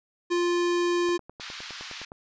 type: tone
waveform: square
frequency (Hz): 349.2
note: F4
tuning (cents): 0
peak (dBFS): -23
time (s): 0.3-1.18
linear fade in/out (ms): 20
type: click train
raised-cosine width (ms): 1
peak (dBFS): -28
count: 11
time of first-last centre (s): 1.09-2.119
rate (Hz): 9.72
type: band-pass noise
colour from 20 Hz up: white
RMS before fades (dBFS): -40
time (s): 1.4-2.05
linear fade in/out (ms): 5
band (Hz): 1100 to 5100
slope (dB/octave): 24
effects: resampled to 16000 Hz